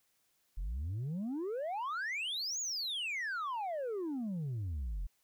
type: exponential two-way sweep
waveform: sine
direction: up then down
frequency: 39.81 to 6960 to 39.81 Hz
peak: -32 dBFS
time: 0.57-5.07 s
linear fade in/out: 10 ms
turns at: 2.6 s
effects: tanh soft clip ceiling -34 dBFS + white hiss -75 dBFS RMS until 5.23 s